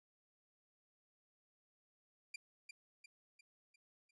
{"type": "tone with echo", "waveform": "sawtooth", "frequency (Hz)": 2387, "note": "D7", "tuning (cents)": 28, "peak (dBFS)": -40, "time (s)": [2.34, 2.36], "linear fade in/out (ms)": 5, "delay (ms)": 350, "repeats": 5, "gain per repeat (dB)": -6, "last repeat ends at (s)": 4.11, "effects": ["resampled to 22050 Hz"]}